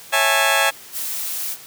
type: chord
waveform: 15% pulse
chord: A major seventh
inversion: first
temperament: just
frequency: 550 / 660 / 825 / 880 Hz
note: C#5 / E5 / G#5 / A5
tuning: -14 / +2 / -12 / 0 cents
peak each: -16 / -15 / -14 / -16 dBFS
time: 0.12-0.71 s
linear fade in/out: 20 ms
type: noise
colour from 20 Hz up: blue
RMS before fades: -26 dBFS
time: 0.92-1.57 s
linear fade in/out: 50 ms
effects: white hiss -41 dBFS RMS until 1.66 s + high-pass 80 Hz 12 dB/octave